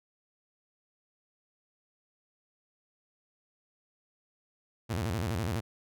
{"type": "tone with vibrato", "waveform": "sawtooth", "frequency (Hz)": 98.6, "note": "G2", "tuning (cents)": 11, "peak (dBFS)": -26, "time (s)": [4.89, 5.61], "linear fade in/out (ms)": 20, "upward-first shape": "square", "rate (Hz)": 12, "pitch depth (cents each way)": 260, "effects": []}